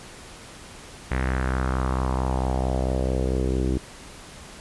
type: tone with low-pass filter sweep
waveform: sawtooth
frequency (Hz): 64.5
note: C2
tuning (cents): -24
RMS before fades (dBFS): -24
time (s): 1.11-3.78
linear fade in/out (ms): 5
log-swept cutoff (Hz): 2000 to 340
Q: 3
effects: pink hiss -43 dBFS RMS until 4.6 s + resampled to 24000 Hz